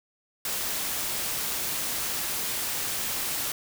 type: noise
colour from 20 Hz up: white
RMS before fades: -30 dBFS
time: 0.45-3.52 s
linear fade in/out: 2 ms
effects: none